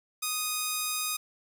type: tone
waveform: 5% pulse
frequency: 1243 Hz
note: D#6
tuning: 2 cents flat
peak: -17 dBFS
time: 0.22-1.17 s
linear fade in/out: 10 ms
effects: none